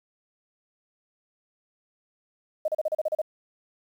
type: tone bursts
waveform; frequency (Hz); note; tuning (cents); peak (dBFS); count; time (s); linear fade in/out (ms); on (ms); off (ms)
sine; 621; D#5; -3; -22; 9; 2.65-3.217; 5; 31; 36
effects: 9-bit